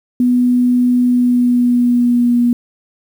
sine tone with pitch glide, 246.9 to 240.6 Hz, B3 to B3, 0 to -45 cents, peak -9 dBFS, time 0.2-2.53 s, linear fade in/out 2 ms, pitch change -45 cents, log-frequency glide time 1.04-2.4 s, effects 7-bit

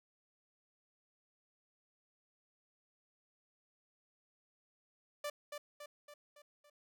sawtooth tone with echo, 587.3 Hz, D5, in tune, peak -34 dBFS, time 5.24-5.3 s, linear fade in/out 5 ms, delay 280 ms, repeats 5, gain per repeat -5 dB, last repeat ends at 6.7 s, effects none

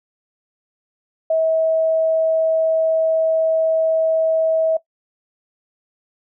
sine tone, 644 Hz, E5, 41 cents flat, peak -14 dBFS, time 1.3-4.77 s, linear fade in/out 5 ms, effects noise-tail reverb RT60 0.1 s tail -17 dB re dry

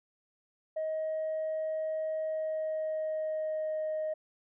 sine tone with pitch glide, 630 to 622.8 Hz, D#5 to D#5, +21 to +2 cents, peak -29 dBFS, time 0.76-4.14 s, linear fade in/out 10 ms, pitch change -19 cents, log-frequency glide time 2.25-3.78 s, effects tanh soft clip ceiling -28 dBFS

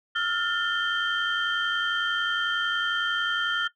sine tone cluster, 1323 / 1414 / 1787 / 3136 Hz, E6 / F6 / A6 / G7, +6 / +21 / +26 / 0 cents, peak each -33 / -26 / -31 / -28 dBFS, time 0.15-3.68 s, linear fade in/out 10 ms, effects noise-tail reverb RT60 0.1 s tail -17 dB re dry + tanh soft clip ceiling -16 dBFS

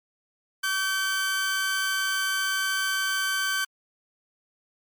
sawtooth tone pair together, 1143.3 / 1543 Hz, D6 / G6, -47 / -28 cents, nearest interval perfect fourth, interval 519 cents, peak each -29 / -21 dBFS, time 0.63-3.65 s, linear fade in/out 10 ms, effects MP3 96 kbps

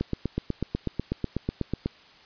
click train, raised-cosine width 3 ms, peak -13 dBFS, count 16, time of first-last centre 0.01-1.86 s, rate 8.11 Hz, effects white hiss -53 dBFS RMS until 2.25 s + resampled to 11025 Hz

